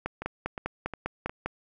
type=two click trains; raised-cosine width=0.5 ms; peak=-15 / -20 dBFS; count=8 / 4; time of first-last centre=0.06-1.46 / 0.22-1.295 s; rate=5 / 2.79 Hz; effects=none